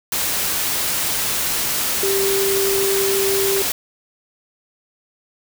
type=tone in noise; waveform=sine; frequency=392 Hz; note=G4; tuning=in tune; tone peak=-18 dBFS; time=2.03-3.62 s; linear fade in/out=2 ms; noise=white; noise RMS=-21 dBFS; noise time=0.12-3.72 s; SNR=0 dB; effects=none